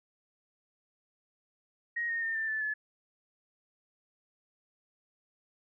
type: tone with pitch steps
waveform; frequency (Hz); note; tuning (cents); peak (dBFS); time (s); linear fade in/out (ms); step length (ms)
sine; 1881 / 1847.6 / 1814.8 / 1782.6 / 1751 / 1719.9; A#6 / A#6 / A#6 / A6 / A6 / A6; +15 / -16 / -47 / +22 / -9 / -40; -30; 1.96-2.74; 10; 130
effects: none